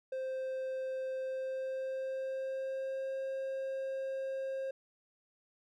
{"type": "tone with pitch glide", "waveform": "triangle", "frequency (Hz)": [523.3, 534.3], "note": ["C5", "C5"], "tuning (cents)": [0, 36], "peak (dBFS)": -33, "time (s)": [0.12, 4.71], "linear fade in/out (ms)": 5, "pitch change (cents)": 36, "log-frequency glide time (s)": [1.2, 3.17], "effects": []}